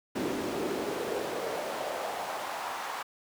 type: noise with high-pass filter sweep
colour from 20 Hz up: brown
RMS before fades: -34 dBFS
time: 0.15-3.03 s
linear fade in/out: 10 ms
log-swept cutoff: 290 to 1000 Hz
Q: 2.1
effects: none